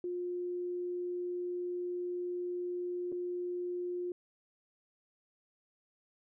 sine tone with dropouts, 355.4 Hz, F4, 30 cents sharp, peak -34 dBFS, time 0.04-4.12 s, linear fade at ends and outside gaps 2 ms, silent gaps 3.119-3.124 s, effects none

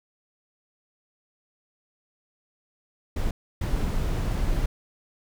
brown noise bursts at uneven times, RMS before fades -25 dBFS, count 2, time 3.16-3.31 / 3.61-4.66 s, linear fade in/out 5 ms, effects none

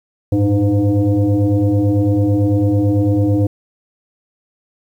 sine tone with frequency modulation, 98 Hz, G2, in tune, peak -11 dBFS, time 0.32-3.47 s, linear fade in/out 5 ms, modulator 205 Hz, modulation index 1.6, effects 8-bit

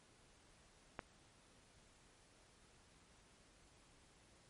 click, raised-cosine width 0.5 ms, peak -28 dBFS, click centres 0.992 s, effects pink hiss -68 dBFS RMS until 4.49 s + MP3 48 kbps

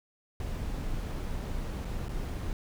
brown noise with dropouts, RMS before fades -34 dBFS, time 0.4-2.53 s, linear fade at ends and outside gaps 1 ms, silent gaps 1.848-1.852 / 2.084-2.092 s, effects none

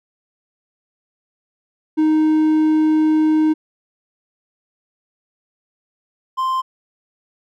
triangle tone pair in turn, 311.1 / 1044.4 Hz, D#4 / C6, 0 / -3 cents, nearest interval octave + major sixth, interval 2097 cents, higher second, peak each -10 / -15 dBFS, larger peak first, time 1.97-3.54 / 6.37-6.62 s, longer first, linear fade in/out 20 ms, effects none

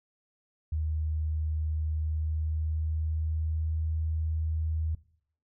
sine tone with pitch glide, 77.78 to 79.32 Hz, D#2 to D#2, 0 to +34 cents, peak -27 dBFS, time 0.72-4.95 s, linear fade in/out 5 ms, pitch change +34 cents, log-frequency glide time 1.91-3.79 s, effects noise-tail reverb RT60 0.6 s tail -19 dB re dry

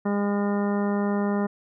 harmonic tone, 203.1 Hz, G#3, 38 cents flat, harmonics 1 / 2 / 3 / 4 / 5 / 6 / 7 / 9, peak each -23 / -29 / -33 / -35 / -37 / -39 / -40 / -42 dBFS, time 0.05-1.47 s, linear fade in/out 10 ms, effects none

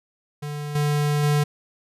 square tone with level steps, 147.3 Hz, D3, 6 cents sharp, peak -29 / -20 / -18 dBFS, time 0.42-1.44 s, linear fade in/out 10 ms, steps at 0.75 / 1.23 s, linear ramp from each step 5 ms, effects resampled to 32000 Hz

